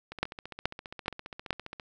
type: two click trains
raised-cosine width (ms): 0.3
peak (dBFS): -24 / -10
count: 26 / 4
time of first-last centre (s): 0.12-1.798 / 0.23-1.507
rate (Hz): 14.9 / 2.35
effects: none